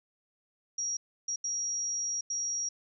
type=tone bursts at uneven times; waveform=sine; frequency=5680 Hz; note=F8; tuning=28 cents sharp; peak=-30 dBFS; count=4; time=0.78-0.97 / 1.28-1.36 / 1.44-2.21 / 2.3-2.69 s; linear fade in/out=5 ms; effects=none